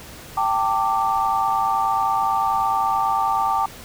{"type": "chord", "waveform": "sine", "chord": "G suspended second", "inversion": "none", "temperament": "equal with one note detuned", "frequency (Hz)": [784, 893.3, 1174.7], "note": ["G5", "A5", "D6"], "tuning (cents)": [0, 26, 0], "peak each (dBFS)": -22, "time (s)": [0.37, 3.66], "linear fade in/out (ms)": 5, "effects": ["pink hiss -40 dBFS RMS until 3.84 s"]}